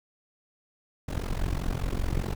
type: noise with amplitude modulation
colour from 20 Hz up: brown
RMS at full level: -25 dBFS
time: 1.08-2.35 s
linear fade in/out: 10 ms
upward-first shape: sine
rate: 45 Hz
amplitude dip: 90%
effects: none